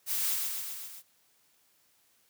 blue noise with echo, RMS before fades -31 dBFS, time 0.06-0.38 s, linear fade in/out 50 ms, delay 130 ms, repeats 5, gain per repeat -3 dB, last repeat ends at 1.03 s, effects white hiss -68 dBFS RMS until 2.29 s + high-pass 60 Hz 12 dB/octave

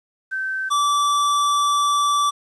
sine / square tone pair in turn, 1545 / 1159.9 Hz, G6 / D6, -26 / -22 cents, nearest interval perfect fourth, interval 496 cents, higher first, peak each -22 / -17 dBFS, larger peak second, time 0.31-0.7 / 0.7-2.31 s, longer second, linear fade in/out 20 ms, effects resampled to 22050 Hz + 9-bit

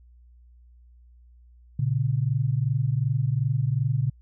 sine tone pair together, 117.5 / 140.18 Hz, A#2 / C#3, +14 / +20 cents, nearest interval minor third, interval 306 cents, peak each -24 dBFS, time 1.79-4.1 s, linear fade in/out 5 ms, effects added 60 Hz sine -50 dBFS peak until 4.21 s

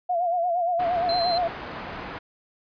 sine tone with vibrato, 698.5 Hz, F5, in tune, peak -21 dBFS, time 0.09-1.48 s, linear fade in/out 10 ms, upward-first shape sine, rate 8.6 Hz, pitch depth 73 cents each way
white low-pass noise, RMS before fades -36 dBFS, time 0.79-2.19 s, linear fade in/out 10 ms, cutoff 1400 Hz, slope 12 dB/octave
sine tone, 4113 Hz, C8, 30 cents flat, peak -27 dBFS, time 1.09-1.38 s, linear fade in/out 2 ms
effects resampled to 11025 Hz

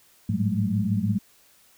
sine tone cluster, 103.7 / 109.9 / 183.2 / 199.2 / 216.3 Hz, G#2 / A2 / F#3 / G3 / A3, -2 / -2 / -17 / +28 / -29 cents, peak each -28 dBFS, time 0.29-1.19 s, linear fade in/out 5 ms, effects white hiss -58 dBFS RMS until 1.77 s

